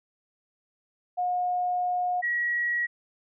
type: tone pair in turn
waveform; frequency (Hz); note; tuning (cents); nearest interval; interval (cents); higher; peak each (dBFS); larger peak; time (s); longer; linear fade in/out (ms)
sine; 720 / 1913.9; F#5 / A#6; -47 / +45; octave + perfect fourth; 1692; second; -24; neither; 1.17-2.22 / 2.22-2.87; first; 20
effects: none